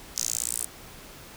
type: tone with high-pass filter sweep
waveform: 10% pulse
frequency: 57.9 Hz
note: A#1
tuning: 11 cents flat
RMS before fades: -30 dBFS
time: 0.16-0.66 s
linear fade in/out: 10 ms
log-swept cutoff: 6000 to 9200 Hz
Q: 3.7
effects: pink hiss -46 dBFS RMS until 1.36 s